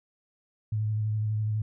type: tone with vibrato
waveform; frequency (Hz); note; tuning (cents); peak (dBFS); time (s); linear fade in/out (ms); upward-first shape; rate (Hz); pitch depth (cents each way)
sine; 107.5; A2; -40; -25; 0.72-1.62; 5; square; 12; 18
effects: none